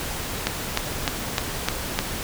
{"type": "click train", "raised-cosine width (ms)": 0.2, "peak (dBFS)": -3, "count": 6, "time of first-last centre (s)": [0.47, 1.99], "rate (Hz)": 3.29, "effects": ["pink hiss -30 dBFS RMS until 2.23 s"]}